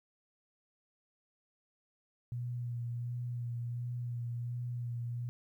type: tone with vibrato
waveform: sine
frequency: 120.4 Hz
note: B2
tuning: 44 cents flat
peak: -35 dBFS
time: 2.32-5.29 s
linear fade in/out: 0 ms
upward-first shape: sine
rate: 1.4 Hz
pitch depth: 22 cents each way
effects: 12-bit